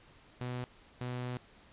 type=tone bursts at uneven times; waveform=sawtooth; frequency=124.2 Hz; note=B2; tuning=10 cents sharp; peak=-32 dBFS; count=2; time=0.41-0.64 / 1.01-1.37 s; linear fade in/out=0 ms; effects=pink hiss -60 dBFS RMS until 1.72 s + resampled to 8000 Hz